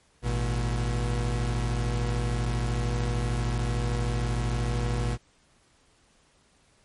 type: tone pair together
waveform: 40% pulse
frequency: 53.63 / 120.4 Hz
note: A1 / B2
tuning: -44 / -44 cents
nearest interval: octave + major second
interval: 1400 cents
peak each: -27 dBFS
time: 0.22-5.18 s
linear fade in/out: 50 ms
effects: pink hiss -63 dBFS RMS until 6.84 s + MP3 48 kbps